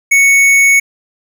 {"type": "tone with hard clipping", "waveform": "sine", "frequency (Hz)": 2218, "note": "C#7", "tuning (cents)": 0, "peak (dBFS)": -7, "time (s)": [0.11, 0.8], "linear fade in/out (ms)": 10, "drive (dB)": 12, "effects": []}